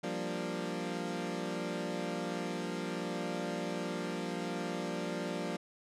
20% pulse chord, G minor seventh, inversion third, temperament equal, 174.61 / 196 / 233.1 / 293.7 Hz, F3 / G3 / Bb3 / D4, 0 / 0 / 0 / 0 cents, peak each -34 / -37 / -36 / -37 dBFS, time 0.03-5.57 s, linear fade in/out 10 ms, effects low-pass 8000 Hz 12 dB/octave

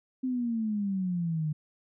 sine exponential sweep, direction down, 261.6 to 150 Hz, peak -27 dBFS, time 0.23-1.53 s, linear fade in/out 10 ms, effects none

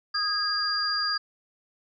sine tone cluster, 1245 / 1641 / 4785 Hz, D#6 / G#6 / D8, +1 / -21 / +32 cents, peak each -31 / -31 / -26 dBFS, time 0.14-1.18 s, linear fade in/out 10 ms, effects none

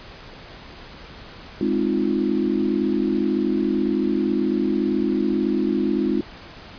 sine chord, F minor seventh, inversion first, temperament equal, 207.7 / 261.6 / 311.1 / 349.2 Hz, Ab3 / C4 / Eb4 / F4, 0 / 0 / 0 / 0 cents, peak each -24 dBFS, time 1.61-6.21 s, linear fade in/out 2 ms, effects pink hiss -41 dBFS RMS until 6.78 s + resampled to 11025 Hz

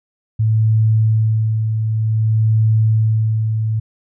sine tone with tremolo, 110 Hz, A2, in tune, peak -10 dBFS, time 0.39-3.8 s, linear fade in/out 10 ms, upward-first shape sine, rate 0.54 Hz, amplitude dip 45%, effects none

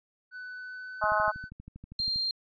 triangle tone with pitch glide, 1497 to 1508.3 Hz, F#6 to F#6, +20 to +33 cents, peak -37 dBFS, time 0.31-1.5 s, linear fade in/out 50 ms, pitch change +13 cents, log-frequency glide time 0.56-0.97 s
harmonic tone, 211.7 Hz, G#3, 33 cents sharp, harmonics 3 / 4 / 5 / 6 / 7, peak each -30 / -30 / -30 / -30 / -30 dBFS, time 1.01-1.32 s, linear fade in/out 20 ms
click train, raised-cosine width 5 ms, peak -32 dBFS, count 15, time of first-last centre 1.04-2.16 s, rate 12.5 Hz
sine tone, 4186 Hz, C8, in tune, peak -27 dBFS, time 1.99-2.31 s, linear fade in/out 2 ms
effects resampled to 11025 Hz

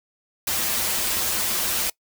white noise with comb filter, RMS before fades -24 dBFS, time 0.47-1.9 s, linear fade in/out 5 ms, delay 7.1 ms, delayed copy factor -1, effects noise-tail reverb RT60 0.1 s tail -23 dB re dry

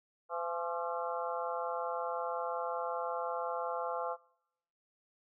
harmonic tone with a mistuned harmonic, 170 Hz, F3, 46 cents flat, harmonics 3 / 4 / 5 / 6 / 7 / 8, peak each -39 / -40 / -41 / -42 / -42 / -43 dBFS, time 0.29-4.17 s, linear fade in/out 50 ms, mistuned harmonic 6, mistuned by +74 cents, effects noise-tail reverb RT60 0.8 s tail -25 dB re dry

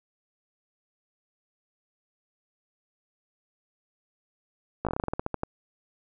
slowing click train, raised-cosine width 1 ms, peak -14 dBFS, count 14, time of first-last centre 4.85-5.434 s, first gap 17 ms, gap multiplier 1.15, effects none

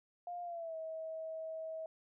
sine tone with pitch glide, 704 to 641.9 Hz, F5 to E5, +14 to -46 cents, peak -40 dBFS, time 0.27-1.86 s, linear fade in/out 2 ms, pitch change -160 cents, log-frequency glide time 0.43-0.76 s, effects none

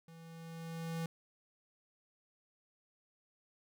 square tone with level ramp, 164.81 Hz, E3, in tune, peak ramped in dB -54 to -36 dBFS, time 0.08-1.06 s, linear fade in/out 2 ms, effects none

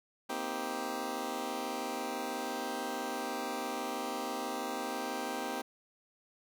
15% pulse chord, C minor seventh, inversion third, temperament just, 235.5 / 261.6 / 314 / 392.4 Hz, Bb3 / C4 / Eb4 / G4, +18 / 0 / +16 / +2 cents, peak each -36 / -34 / -36 / -35 dBFS, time 0.29-5.62 s, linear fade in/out 10 ms, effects none

